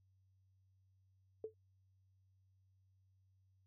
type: tone with exponential decay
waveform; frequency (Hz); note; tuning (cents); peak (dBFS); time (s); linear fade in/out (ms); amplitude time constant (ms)
sine; 438.1; A4; -7; -37; 1.44-1.54; 2; 21
effects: added 95 Hz sine -70 dBFS peak until 3.66 s